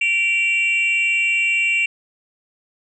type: tone pair together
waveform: sine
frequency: 2334 / 2755 Hz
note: D7 / F7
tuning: -11 / -24 cents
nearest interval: minor third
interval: 287 cents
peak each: -17 dBFS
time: 0.01-1.86 s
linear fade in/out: 5 ms
effects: tanh soft clip ceiling -11 dBFS